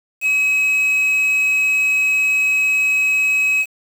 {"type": "tone with quantisation", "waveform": "triangle", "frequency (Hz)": 2553, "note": "D#7", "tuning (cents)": 44, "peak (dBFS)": -12, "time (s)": [0.21, 3.66], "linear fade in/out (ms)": 50, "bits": 6, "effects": []}